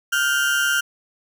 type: tone pair together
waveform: 35% pulse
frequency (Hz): 1413 / 1552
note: F6 / G6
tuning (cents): +20 / -18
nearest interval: major second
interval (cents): 162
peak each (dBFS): -18 / -20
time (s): 0.12-0.81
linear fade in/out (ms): 10
effects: none